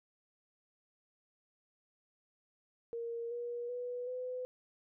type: tone with pitch steps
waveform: sine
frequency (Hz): 466.2 / 478.5 / 491.1 / 504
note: A#4 / A#4 / B4 / B4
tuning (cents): 0 / +45 / -10 / +35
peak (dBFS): -37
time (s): 2.93-4.45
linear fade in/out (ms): 0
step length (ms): 380
effects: none